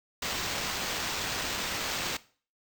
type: noise with sample-and-hold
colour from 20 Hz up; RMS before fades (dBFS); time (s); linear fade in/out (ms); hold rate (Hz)
violet; -33; 0.22-2.17; 5; 11025
effects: noise-tail reverb RT60 0.4 s tail -18 dB re dry